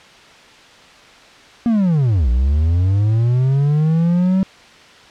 triangle linear two-way sweep, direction down then up, 241 to 57.5 to 192.9 Hz, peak -10 dBFS, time 1.66-4.43 s, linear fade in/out 0 ms, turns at 2.29 s, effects white hiss -43 dBFS RMS until 5.1 s + low-pass 4000 Hz 12 dB/octave

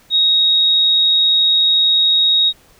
sine tone, 3769 Hz, A#7, 18 cents sharp, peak -10 dBFS, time 0.1-2.53 s, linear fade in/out 50 ms, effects pink hiss -50 dBFS RMS until 2.79 s

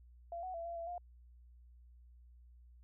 sine tone with pitch steps, 683 / 742 / 672 / 682 / 672 / 705 Hz, F5 / F#5 / E5 / F5 / E5 / F5, -39 / +5 / +33 / -41 / +33 / +16 cents, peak -40 dBFS, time 0.32-0.98 s, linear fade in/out 2 ms, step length 110 ms, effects added 60 Hz sine -57 dBFS peak until 2.83 s

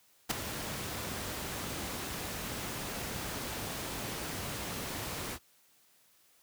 pink noise with ADSR envelope, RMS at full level -26 dBFS, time 0.29-5.39 s, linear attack 21 ms, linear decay 5 ms, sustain -12 dB, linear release 61 ms, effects white hiss -66 dBFS RMS until 6.42 s + high-pass 60 Hz 12 dB/octave

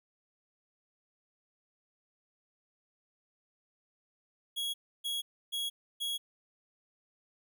45% pulse tone bursts, 3322 Hz, G#7, in tune, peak -32 dBFS, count 4, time 4.56-6.18 s, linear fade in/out 20 ms, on 180 ms, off 300 ms, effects none

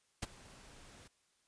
pink noise with ADSR envelope, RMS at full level -36 dBFS, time 0.22-1.08 s, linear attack 9 ms, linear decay 25 ms, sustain -21 dB, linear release 10 ms, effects white hiss -75 dBFS RMS until 1.47 s + resampled to 22050 Hz

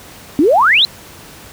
sine exponential sweep, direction up, 268.2 to 4200 Hz, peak -7 dBFS, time 0.39-0.85 s, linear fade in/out 0 ms, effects pink hiss -37 dBFS RMS until 1.52 s + high-pass 60 Hz 12 dB/octave

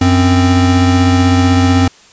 square tone pair together, 92.5 / 261.6 Hz, F#2 / C4, 0 / 0 cents, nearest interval octave + tritone, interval 1800 cents, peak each -11 dBFS, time 0.01-1.88 s, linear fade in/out 5 ms, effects white hiss -43 dBFS RMS until 2.12 s + resampled to 16000 Hz

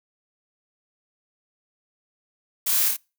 blue noise with echo, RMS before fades -24 dBFS, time 2.66-2.89 s, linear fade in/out 10 ms, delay 26 ms, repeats 3, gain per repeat -2 dB, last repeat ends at 2.968 s, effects noise-tail reverb RT60 0.3 s tail -26 dB re dry

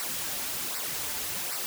white noise with flanger, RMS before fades -33 dBFS, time 0-1.66 s, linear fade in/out 0 ms, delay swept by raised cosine 0.3 to 6.3 ms, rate 1.3 Hz, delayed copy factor -0.7, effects none

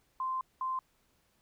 sine tone bursts at uneven times, 1041 Hz, C6, 9 cents flat, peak -31 dBFS, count 2, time 0.2-0.41 / 0.61-0.79 s, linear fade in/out 2 ms, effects pink hiss -72 dBFS RMS until 1.41 s

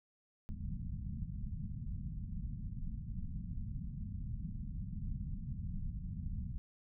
pink low-pass noise, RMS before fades -41 dBFS, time 0.49-6.58 s, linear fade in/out 0 ms, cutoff 210 Hz, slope 48 dB/octave, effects none

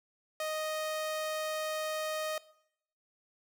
sawtooth tone, 622.3 Hz, D#5, in tune, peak -29 dBFS, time 0.4-2.38 s, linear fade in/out 2 ms, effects noise-tail reverb RT60 0.7 s tail -19 dB re dry

